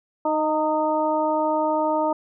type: harmonic tone with a mistuned harmonic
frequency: 310 Hz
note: D#4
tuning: 6 cents flat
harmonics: 1 / 2 / 3 / 4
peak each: -26 / -23 / -23 / -31 dBFS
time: 0.25-2.13 s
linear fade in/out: 5 ms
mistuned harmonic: 3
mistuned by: -23 cents
effects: none